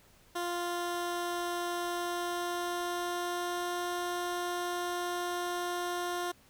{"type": "tone with pitch glide", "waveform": "15% pulse", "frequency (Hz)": [349.2, 352.8], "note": ["F4", "F4"], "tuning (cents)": [0, 18], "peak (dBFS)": -26, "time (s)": [0.35, 6.32], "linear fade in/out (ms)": 10, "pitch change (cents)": 18, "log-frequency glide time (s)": [1.84, 3.87], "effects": ["pink hiss -62 dBFS RMS until 6.49 s"]}